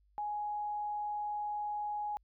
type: tone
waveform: sine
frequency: 834 Hz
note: G#5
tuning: 7 cents sharp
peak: -34 dBFS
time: 0.18-2.17 s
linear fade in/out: 0 ms
effects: added 50 Hz sine -66 dBFS peak until 2.23 s